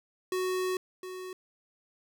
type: tone pair in turn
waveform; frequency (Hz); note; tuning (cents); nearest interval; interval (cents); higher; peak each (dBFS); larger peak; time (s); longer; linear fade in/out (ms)
square; 370 / 370; F#4 / F#4; 0 / 0; unison; 0; neither; -29 / -39; first; 0.32-0.77 / 1.03-1.33; first; 2
effects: none